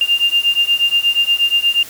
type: beating tone pair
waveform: sine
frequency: 2796 / 2804.4 Hz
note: F7 / F7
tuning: +1 / +7 cents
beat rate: 8.4 Hz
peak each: -15 dBFS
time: 0.01-1.83 s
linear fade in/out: 2 ms
effects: white hiss -35 dBFS RMS until 1.89 s